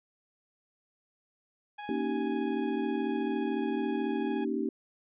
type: tone with tremolo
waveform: sawtooth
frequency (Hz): 831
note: G#5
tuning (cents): +1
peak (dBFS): -34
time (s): 1.78-4.45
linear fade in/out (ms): 10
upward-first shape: sine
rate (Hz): 19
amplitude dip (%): 25
type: chord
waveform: sine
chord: Eb dominant seventh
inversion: second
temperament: equal with one note detuned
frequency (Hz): 233.1 / 277.2 / 311.1 / 387.3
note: Bb3 / Db4 / Eb4 / G4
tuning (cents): 0 / 0 / 0 / -21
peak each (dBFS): -34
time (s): 1.89-4.69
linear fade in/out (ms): 2
effects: resampled to 8000 Hz